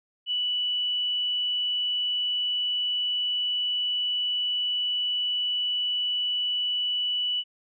sine tone, 2960 Hz, F#7, in tune, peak -24 dBFS, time 0.26-7.44 s, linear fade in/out 50 ms, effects none

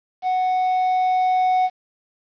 triangle tone with level ramp, 740 Hz, F#5, in tune, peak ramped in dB -16 to -13 dBFS, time 0.22-1.7 s, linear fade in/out 50 ms, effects resampled to 11025 Hz + 8-bit

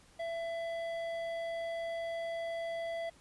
sine tone with hard clipping, 668 Hz, E5, 23 cents sharp, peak -37 dBFS, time 0.19-3.1 s, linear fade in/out 10 ms, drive 10 dB, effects pink hiss -62 dBFS RMS until 3.2 s + resampled to 24000 Hz

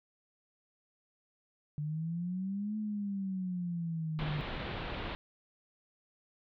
sine exponential two-way sweep, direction up then down, 146.83 to 215.8 to 146.83 Hz, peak -33 dBFS, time 1.78-4.41 s, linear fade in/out 0 ms, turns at 2.77 s
pink low-pass noise, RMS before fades -39 dBFS, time 4.19-5.15 s, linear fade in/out 0 ms, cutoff 3900 Hz, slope 48 dB/octave
effects none

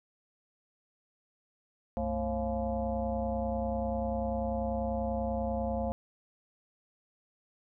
sine tone with frequency modulation, 379.9 Hz, F#4, 46 cents sharp, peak -29 dBFS, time 1.97-5.92 s, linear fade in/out 0 ms, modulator 158 Hz, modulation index 2.4, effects none

